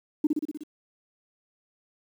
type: tone with echo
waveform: sine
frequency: 302 Hz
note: D4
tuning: 48 cents sharp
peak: -17 dBFS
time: 0.24-0.27 s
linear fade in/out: 5 ms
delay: 61 ms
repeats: 6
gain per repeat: -3 dB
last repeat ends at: 0.636 s
effects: tanh soft clip ceiling -13 dBFS + 9-bit